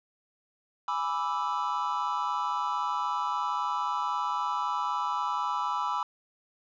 triangle chord, E dominant seventh, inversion first, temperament equal, 830.6 / 987.8 / 1174.7 / 1318.5 Hz, G#5 / B5 / D6 / E6, 0 / 0 / 0 / 0 cents, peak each -34 / -29 / -32 / -32 dBFS, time 0.88-6.03 s, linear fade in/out 2 ms, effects resampled to 16000 Hz

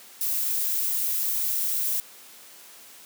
violet noise, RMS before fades -26 dBFS, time 0.21-2 s, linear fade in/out 0 ms, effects white hiss -48 dBFS RMS until 3.05 s + high-pass 200 Hz 12 dB/octave

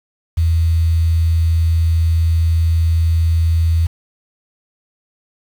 sine tone with quantisation, 82.41 Hz, E2, in tune, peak -11 dBFS, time 0.37-3.87 s, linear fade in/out 10 ms, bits 6, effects none

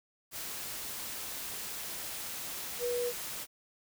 sine tone in noise, 485 Hz, B4, 31 cents flat, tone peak -30 dBFS, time 2.79-3.13 s, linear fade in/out 50 ms, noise white, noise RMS -40 dBFS, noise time 0.31-3.47 s, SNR +7 dB, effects none

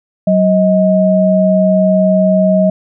sine tone pair together, 188.1 / 630.1 Hz, F#3 / D#5, +29 / +22 cents, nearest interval octave + major sixth, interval 2093 cents, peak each -10 dBFS, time 0.27-2.7 s, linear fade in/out 5 ms, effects none

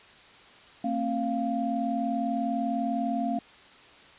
sine tone cluster, 228.1 / 268.1 / 696 Hz, A#3 / C4 / F5, -37 / +42 / -6 cents, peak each -30 dBFS, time 0.84-3.39 s, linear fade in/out 5 ms, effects white hiss -52 dBFS RMS until 4.18 s + resampled to 8000 Hz

